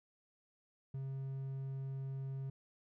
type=tone; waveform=triangle; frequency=134.8 Hz; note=C#3; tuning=48 cents flat; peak=-37 dBFS; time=0.94-2.5 s; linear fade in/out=5 ms; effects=none